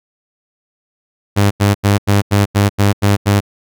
sawtooth tone bursts, 101.1 Hz, G#2, 46 cents flat, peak -5 dBFS, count 9, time 1.36-3.406 s, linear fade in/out 20 ms, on 150 ms, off 87 ms, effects none

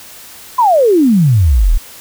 sine exponential sweep, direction down, 1046.5 to 32.7 Hz, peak -6 dBFS, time 0.58-1.78 s, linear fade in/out 10 ms, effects white hiss -35 dBFS RMS until 2 s

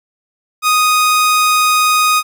sawtooth tone, 1244.5 Hz, D#6, in tune, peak -6 dBFS, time 0.62-2.23 s, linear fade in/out 50 ms, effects none

